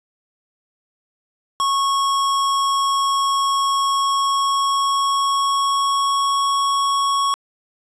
square tone with pitch glide, 1100 to 1108.3 Hz, C#6 to C#6, -14 to -1 cents, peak -17 dBFS, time 1.6-7.34 s, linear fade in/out 0 ms, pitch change +13 cents, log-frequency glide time 3.93-6.48 s, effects resampled to 22050 Hz + 9-bit

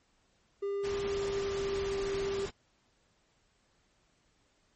triangle tone with pitch glide, 400 to 394.3 Hz, G4 to G4, +35 to +10 cents, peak -29 dBFS, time 0.62-2.46 s, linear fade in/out 10 ms, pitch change -25 cents, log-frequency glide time 0.9-1.74 s
pink noise, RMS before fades -41 dBFS, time 0.83-2.51 s, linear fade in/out 20 ms
effects pink hiss -71 dBFS RMS until 4.75 s + MP3 32 kbps

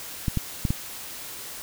clicks, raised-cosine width 5 ms, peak -11 dBFS, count 4, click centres 0.282 / 0.373 / 0.652 / 0.705 s, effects white hiss -38 dBFS RMS until 1.62 s

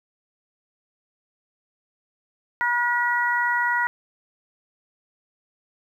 harmonic tone, 481.6 Hz, B4, 44 cents flat, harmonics 2 / 3 / 4, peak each -24 / -24 / -24 dBFS, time 2.61-3.87 s, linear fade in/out 0 ms, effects 9-bit

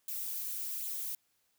violet noise with flanger, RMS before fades -38 dBFS, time 0.08-1.15 s, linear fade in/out 2 ms, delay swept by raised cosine 0.27 to 5.47 ms, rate 1.3 Hz, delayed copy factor +0.55, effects white hiss -75 dBFS RMS until 1.58 s

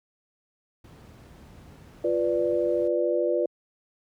brown noise, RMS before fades -44 dBFS, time 0.84-2.88 s, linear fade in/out 5 ms
sine chord, B diminished, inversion second, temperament equal, 349.2 / 493.9 / 587.3 Hz, F4 / B4 / D5, 0 / 0 / 0 cents, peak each -26 dBFS, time 2.04-3.46 s, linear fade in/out 5 ms
effects high-pass 80 Hz 12 dB/octave

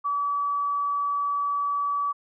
sine tone, 1146 Hz, D6, 43 cents flat, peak -23 dBFS, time 0.04-2.13 s, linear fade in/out 20 ms, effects none

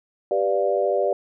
sine chord, G dominant seventh, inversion none, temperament equal, 392 / 493.9 / 587.3 / 698.5 Hz, G4 / B4 / D5 / F5, 0 / 0 / 0 / 0 cents, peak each -24 / -25 / -22 / -27 dBFS, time 0.31-1.13 s, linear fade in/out 2 ms, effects none

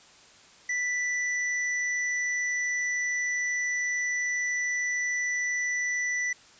square tone, 1975.5 Hz, B6, in tune, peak -27 dBFS, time 0.69-6.33 s, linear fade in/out 5 ms, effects white hiss -54 dBFS RMS until 6.59 s + resampled to 16000 Hz

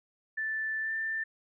sine tone with pitch glide, 1760 to 1781.5 Hz, A6 to A6, 0 to +21 cents, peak -30 dBFS, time 0.37-1.24 s, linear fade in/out 10 ms, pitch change +21 cents, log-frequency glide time 0.81-0.92 s, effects none

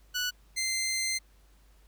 15% pulse tone pair in turn, 1478 / 2081 Hz, F#6 / C7, -2 / -10 cents, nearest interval tritone, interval 592 cents, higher second, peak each -22 dBFS, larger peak neither, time 0.14-0.31 / 0.56-1.19 s, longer second, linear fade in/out 20 ms, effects added 50 Hz sine -57 dBFS peak until 1.87 s + pink hiss -66 dBFS RMS until 1.87 s

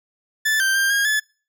40% pulse tone with pitch steps, 1749 / 1567 / 1588 / 1628 / 1723 Hz, A6 / G6 / G6 / G#6 / A6, -11 / -1 / +22 / -35 / -37 cents, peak -16 dBFS, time 0.45-1.2 s, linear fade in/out 10 ms, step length 150 ms, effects noise-tail reverb RT60 0.4 s tail -26 dB re dry

